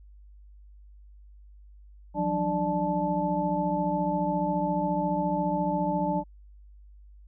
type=tone cluster; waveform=sine; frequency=171.1 / 185.5 / 297 / 593 / 873 Hz; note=F3 / F#3 / D4 / D5 / A5; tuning=-35 / +5 / +20 / +17 / -14 cents; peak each=-33 / -31 / -31 / -31 / -29 dBFS; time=2.14-6.24 s; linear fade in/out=50 ms; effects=added 50 Hz sine -48 dBFS peak until 7.27 s